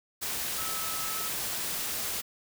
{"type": "tone in noise", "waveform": "sine", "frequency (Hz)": 1297, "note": "E6", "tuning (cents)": -28, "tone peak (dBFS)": -39, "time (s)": [0.57, 1.29], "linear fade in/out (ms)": 20, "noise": "white", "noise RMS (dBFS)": -33, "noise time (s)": [0.21, 2.22], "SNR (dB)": -9, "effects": []}